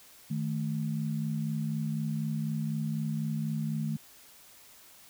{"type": "tone pair together", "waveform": "sine", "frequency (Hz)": [154.57, 218.6], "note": ["D#3", "A3"], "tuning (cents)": [-11, -11], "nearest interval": "tritone", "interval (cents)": 600, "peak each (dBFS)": [-31, -33], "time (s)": [0.3, 3.97], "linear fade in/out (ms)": 10, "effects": ["white hiss -55 dBFS RMS until 5.09 s"]}